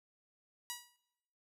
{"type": "tone with exponential decay", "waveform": "5% pulse", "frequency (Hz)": 967, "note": "B5", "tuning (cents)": -37, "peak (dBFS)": -25, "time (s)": [0.7, 0.96], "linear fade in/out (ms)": 0, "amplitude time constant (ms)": 55, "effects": ["noise-tail reverb RT60 0.9 s tail -22 dB re dry"]}